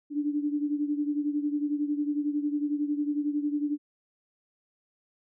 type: beating tone pair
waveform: sine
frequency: 291.3 / 302.3 Hz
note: D4 / D#4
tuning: -14 / -50 cents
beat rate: 11 Hz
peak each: -27 / -32 dBFS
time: 0.1-3.78 s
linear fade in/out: 50 ms
effects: none